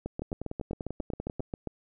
two click trains, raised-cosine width 2 ms, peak -21 / -20 dBFS, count 13 / 13, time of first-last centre 0.22-1.396 / 0.06-1.673 s, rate 10.2 / 7.44 Hz, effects none

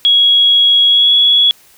sine tone with pitch glide, 3322 to 3366 Hz, G#7 to G#7, 0 to +23 cents, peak -6 dBFS, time 0.05-1.51 s, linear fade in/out 0 ms, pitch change +23 cents, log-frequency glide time 0.87-1.13 s, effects white hiss -46 dBFS RMS until 1.77 s

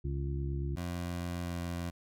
harmonic tone, 69 Hz, C#2, 7 cents flat, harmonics 1 / 2 / 3 / 4 / 5, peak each -34 / -36 / -49 / -48 / -43 dBFS, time 0.04-0.76 s, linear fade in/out 10 ms
20% pulse tone with pitch glide, 87.31 to 86.51 Hz, F2 to F2, 0 to -16 cents, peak -30 dBFS, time 0.76-1.91 s, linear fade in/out 20 ms, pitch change -16 cents, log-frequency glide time 1.43-1.54 s
effects none

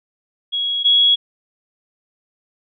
sine tone pair in turn, 3322 / 3336 Hz, G#7 / G#7, 0 / +7 cents, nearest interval unison, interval 7 cents, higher second, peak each -18 / -10 dBFS, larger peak second, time 0.52-0.84 / 0.84-1.16 s, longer neither, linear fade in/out 20 ms, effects none

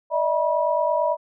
sine tone cluster, 593 / 642 / 968 Hz, D5 / E5 / B5, +17 / -46 / -35 cents, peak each -23 dBFS, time 0.1-1.17 s, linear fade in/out 50 ms, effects none

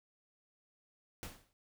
pink noise with exponential decay, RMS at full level -42 dBFS, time 1.23-1.53 s, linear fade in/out 0 ms, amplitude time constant 65 ms, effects none

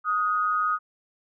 sine tone pair together, 1247.2 / 1441 Hz, D#6 / F#6, +4 / -46 cents, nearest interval minor third, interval 250 cents, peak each -22 / -30 dBFS, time 0.04-0.79 s, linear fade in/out 50 ms, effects none

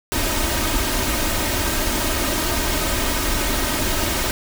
pink noise with comb filter, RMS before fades -21 dBFS, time 0.12-4.31 s, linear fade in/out 0 ms, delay 3.2 ms, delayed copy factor +0.6, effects none

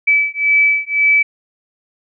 sine beating tone pair, 2301 / 2302.9 Hz, D7 / D7, -36 / -35 cents, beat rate 1.9 Hz, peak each -14 dBFS, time 0.07-1.23 s, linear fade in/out 10 ms, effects none

